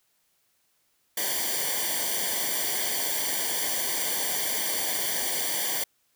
white noise with comb filter, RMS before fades -28 dBFS, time 1.17-5.84 s, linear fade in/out 5 ms, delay 0.76 ms, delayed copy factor -0.95, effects white hiss -70 dBFS RMS until 6.15 s

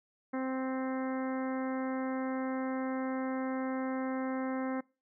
harmonic tone, 261.6 Hz, C4, in tune, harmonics 1 / 2 / 3 / 4 / 5 / 6 / 7 / 8, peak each -33 / -39 / -43 / -45 / -47 / -49 / -50 / -51 dBFS, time 0.33-4.81 s, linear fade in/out 10 ms, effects noise-tail reverb RT60 0.3 s tail -23 dB re dry

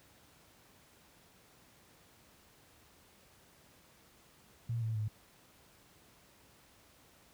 sine tone with pitch steps, 116.54 / 111.73 / 107.11 Hz, A#2 / A2 / A2, 0 / +27 / -46 cents, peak -32 dBFS, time 4.69-5.08 s, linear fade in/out 5 ms, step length 130 ms, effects pink hiss -63 dBFS RMS until 7.33 s + high-pass 60 Hz 12 dB/octave

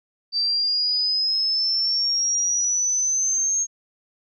sine exponential sweep, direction up, 4641 to 6500 Hz, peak -19 dBFS, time 0.32-3.67 s, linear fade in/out 50 ms, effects none

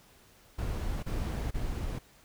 brown noise bursts, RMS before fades -33 dBFS, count 3, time 0.58-1.99 s, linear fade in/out 10 ms, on 450 ms, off 30 ms, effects pink hiss -60 dBFS RMS until 2.24 s

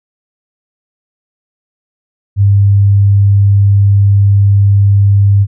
sine tone, 100 Hz, G2, 35 cents sharp, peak -4 dBFS, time 2.36-5.47 s, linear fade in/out 50 ms, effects none

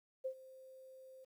sine tone with ADSR envelope, 523.3 Hz, C5, in tune, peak -35 dBFS, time 0.24-1.25 s, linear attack 17 ms, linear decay 80 ms, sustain -19 dB, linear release 13 ms, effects 12-bit

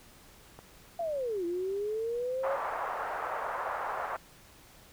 clicks, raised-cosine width 1 ms, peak -32 / -40 dBFS, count 2, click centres 0.59 / 1.008 s
sine linear two-way sweep, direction down then up, 698.5 to 337.6 to 556 Hz, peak -30 dBFS, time 0.99-2.56 s, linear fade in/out 5 ms, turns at 1.45 s
white band-pass noise, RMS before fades -35 dBFS, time 2.43-4.17 s, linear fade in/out 10 ms, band 540 to 1300 Hz, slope 24 dB/octave
effects pink hiss -56 dBFS RMS until 4.92 s

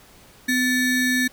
square ring-modulated tone, 1003 Hz, B5, 26 cents sharp, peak -16 dBFS, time 0.48-1.28 s, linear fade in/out 10 ms, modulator 749 Hz, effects pink hiss -50 dBFS RMS until 1.32 s

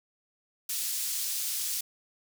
pink high-pass noise, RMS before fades -32 dBFS, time 0.69-1.81 s, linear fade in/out 5 ms, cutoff 5600 Hz, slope 12 dB/octave, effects none

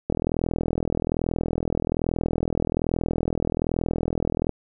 click train, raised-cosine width 2 ms, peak -10 dBFS, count 182, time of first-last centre 0.1-4.493 s, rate 41.2 Hz, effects none

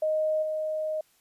sine tone with level steps, 622 Hz, D#5, 1 cent flat, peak -23 / -27 dBFS, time 0.02-1.01 s, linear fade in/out 5 ms, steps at 0.42 s, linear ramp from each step 10 ms, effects white hiss -65 dBFS RMS until 1.2 s + resampled to 32000 Hz

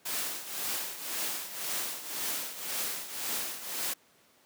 white noise with tremolo, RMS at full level -32 dBFS, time 0.05-3.94 s, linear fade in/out 10 ms, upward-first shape triangle, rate 1.9 Hz, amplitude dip 75%, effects pink hiss -63 dBFS RMS until 4.45 s + high-pass 200 Hz 12 dB/octave

